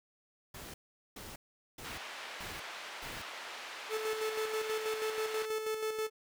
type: noise bursts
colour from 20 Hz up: pink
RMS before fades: -47 dBFS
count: 5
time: 0.54-3.22 s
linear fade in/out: 5 ms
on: 200 ms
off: 420 ms
type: band-pass noise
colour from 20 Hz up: white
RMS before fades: -45 dBFS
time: 1.84-5.46 s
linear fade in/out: 10 ms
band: 560 to 2800 Hz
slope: 12 dB/octave
type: tone with tremolo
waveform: 45% pulse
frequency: 435.9 Hz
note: A4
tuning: 16 cents flat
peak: -32 dBFS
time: 3.89-6.1 s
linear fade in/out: 50 ms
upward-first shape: square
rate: 6.2 Hz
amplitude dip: 45%
effects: none